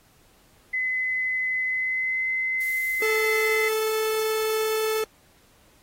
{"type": "tone with pitch glide", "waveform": "sine", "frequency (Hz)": [2028, 2052], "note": ["B6", "C7"], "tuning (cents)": [45, -34], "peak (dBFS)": -23, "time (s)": [0.73, 3.69], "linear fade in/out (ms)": 10, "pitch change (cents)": 21, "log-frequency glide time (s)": [1.65, 2.27]}
{"type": "noise", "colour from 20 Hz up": "violet", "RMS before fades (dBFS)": -37, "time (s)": [2.6, 5.01], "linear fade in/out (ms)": 10}
{"type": "tone", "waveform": "45% pulse", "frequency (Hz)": 437.1, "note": "A4", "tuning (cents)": -11, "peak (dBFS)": -23, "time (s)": [3.02, 5.04], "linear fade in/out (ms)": 2}
{"effects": ["pink hiss -59 dBFS RMS until 5.82 s", "AAC 48 kbps"]}